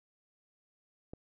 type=click; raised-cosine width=2 ms; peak=-30 dBFS; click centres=1.135 s; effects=none